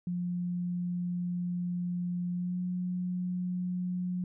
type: tone with pitch glide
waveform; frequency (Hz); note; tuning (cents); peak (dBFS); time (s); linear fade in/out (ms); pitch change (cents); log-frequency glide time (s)
sine; 176.9 to 180.3; F3 to F#3; +23 to -45; -30; 0.07-4.24; 2; +32; 2.32-2.59
effects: none